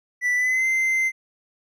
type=tone with pitch glide; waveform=triangle; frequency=1973 to 2075 Hz; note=B6 to C7; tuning=-2 to -15 cents; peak=-17 dBFS; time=0.21-1.12 s; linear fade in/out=50 ms; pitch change=+87 cents; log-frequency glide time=0.35-0.66 s; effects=none